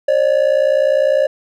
triangle ring-modulated tone, 570 Hz, C#5, 48 cents sharp, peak -6 dBFS, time 0.08-1.27 s, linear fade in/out 5 ms, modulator 30 Hz, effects none

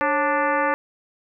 harmonic tone with a mistuned harmonic, 293.7 Hz, D4, in tune, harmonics 1 / 2 / 3 / 4 / 5 / 6 / 7 / 8 / 9, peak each -29 / -24 / -24 / -25 / -29 / -27 / -32 / -38 / -40 dBFS, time 0.01-0.74 s, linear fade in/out 0 ms, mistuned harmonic 2, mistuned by -120 cents, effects none

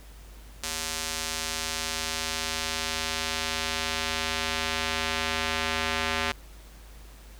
square tone with band-pass filter sweep, 80 Hz, D#2, 49 cents sharp, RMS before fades -30 dBFS, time 0.63-6.32 s, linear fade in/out 5 ms, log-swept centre 6800 to 2500 Hz, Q 0.82, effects added 51 Hz sine -45 dBFS peak until 7.39 s + pink hiss -53 dBFS RMS until 7.39 s

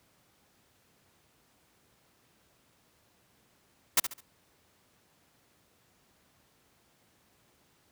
white noise with echo, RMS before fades -22 dBFS, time 3.97-4 s, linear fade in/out 5 ms, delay 69 ms, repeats 3, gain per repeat -10 dB, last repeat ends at 4.207 s, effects pink hiss -67 dBFS RMS until 7.91 s + high-pass 80 Hz 12 dB/octave

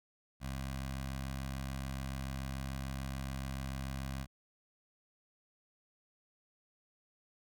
15% pulse tone with notch filter, 66.9 Hz, C2, 39 cents sharp, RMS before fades -40 dBFS, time 0.4-4.27 s, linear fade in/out 50 ms, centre 390 Hz, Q 0.8, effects none

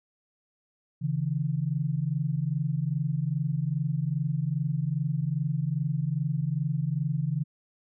sine tone pair together, 137.9 / 160.37 Hz, C#3 / E3, -9 / -47 cents, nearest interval minor third, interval 262 cents, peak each -28 dBFS, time 1.01-7.44 s, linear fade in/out 20 ms, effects none

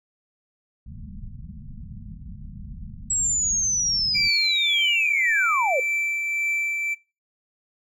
pink low-pass noise, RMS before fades -38 dBFS, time 0.86-4.29 s, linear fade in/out 10 ms, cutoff 230 Hz, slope 96 dB/octave
sine linear sweep, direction down, 7760 to 479.9 Hz, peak -20 dBFS, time 3.1-5.8 s, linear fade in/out 5 ms
triangle tone with tremolo, 2332 Hz, D7, 13 cents flat, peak -20 dBFS, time 4.14-6.95 s, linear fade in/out 20 ms, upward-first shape triangle, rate 1.8 Hz, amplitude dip 35%
effects noise-tail reverb RT60 0.3 s tail -22 dB re dry

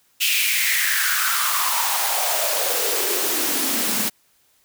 white noise with high-pass filter sweep, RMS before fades -21 dBFS, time 0.2-4.1 s, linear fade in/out 20 ms, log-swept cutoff 2800 to 200 Hz, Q 5.3, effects white hiss -61 dBFS RMS until 4.64 s

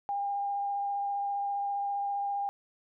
sine tone with vibrato, 804 Hz, G5, 44 cents sharp, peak -29 dBFS, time 0.09-2.49 s, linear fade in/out 0 ms, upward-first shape sine, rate 15 Hz, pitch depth 10 cents each way, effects none

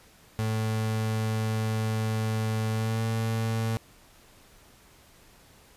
35% pulse tone with pitch glide, 110 to 112.51 Hz, A2 to A2, 0 to +39 cents, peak -24 dBFS, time 0.39-3.77 s, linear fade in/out 0 ms, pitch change +39 cents, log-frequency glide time 2.72-3.01 s, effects pink hiss -56 dBFS RMS until 5.76 s + resampled to 32000 Hz

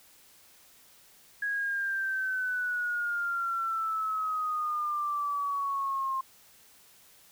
sine exponential sweep, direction down, 1661.2 to 1059 Hz, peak -28 dBFS, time 1.42-6.21 s, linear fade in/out 5 ms, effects white hiss -58 dBFS RMS until 7.31 s

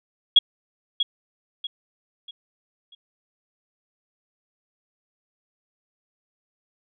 sine tone with echo, 3322 Hz, G#7, in tune, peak -9 dBFS, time 0.36-0.39 s, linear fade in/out 5 ms, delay 640 ms, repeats 4, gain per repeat -9 dB, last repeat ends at 2.95 s, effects none

